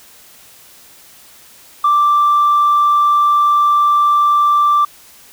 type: tone with tanh clipping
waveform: triangle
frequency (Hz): 1174.7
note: D6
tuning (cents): 0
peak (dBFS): -9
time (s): 1.84-4.85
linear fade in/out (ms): 5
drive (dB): 5
effects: white hiss -43 dBFS RMS until 5.32 s